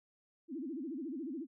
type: tone with vibrato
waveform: sine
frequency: 291.3 Hz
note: D4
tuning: 14 cents flat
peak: -38 dBFS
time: 0.48-1.47 s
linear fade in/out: 50 ms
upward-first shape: sine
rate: 14 Hz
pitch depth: 280 cents each way
effects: none